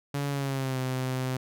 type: tone with pitch glide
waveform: sawtooth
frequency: 141.9 to 129.37 Hz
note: C#3 to C3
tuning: +41 to -19 cents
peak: -24 dBFS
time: 0.14-1.37 s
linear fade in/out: 5 ms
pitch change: -160 cents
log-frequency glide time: 0.29-0.79 s
effects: none